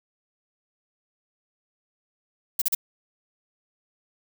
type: noise bursts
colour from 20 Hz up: violet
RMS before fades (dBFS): -22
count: 3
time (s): 2.59-2.749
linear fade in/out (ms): 5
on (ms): 27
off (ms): 39
effects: none